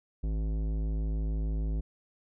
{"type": "tone with tanh clipping", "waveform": "sine", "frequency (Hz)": 53.3, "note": "G#1", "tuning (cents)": 46, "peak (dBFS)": -30, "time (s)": [0.23, 1.81], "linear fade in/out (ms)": 10, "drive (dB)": 15, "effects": []}